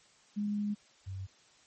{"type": "tone pair in turn", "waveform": "sine", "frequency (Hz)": [206.9, 95.69], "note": ["G#3", "G2"], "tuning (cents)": [-6, -41], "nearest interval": "octave + minor second", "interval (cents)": 1335, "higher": "first", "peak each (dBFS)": [-30, -37], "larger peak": "first", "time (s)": [[0.36, 0.75], [1.06, 1.27]], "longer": "first", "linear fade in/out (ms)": 20, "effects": ["white hiss -63 dBFS RMS until 1.66 s", "MP3 32 kbps"]}